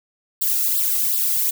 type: noise with flanger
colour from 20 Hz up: violet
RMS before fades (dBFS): -20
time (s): 0.41-1.51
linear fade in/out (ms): 10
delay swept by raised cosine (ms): 0.23 to 1.53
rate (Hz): 2.7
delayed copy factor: +0.75
effects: none